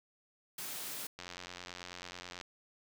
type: high-pass noise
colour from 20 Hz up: white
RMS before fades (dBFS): -42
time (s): 0.58-1.07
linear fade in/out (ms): 5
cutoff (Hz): 110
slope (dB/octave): 24
type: click train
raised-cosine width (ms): 0.2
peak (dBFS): -27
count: 110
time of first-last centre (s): 1.19-2.412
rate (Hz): 89.2
effects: none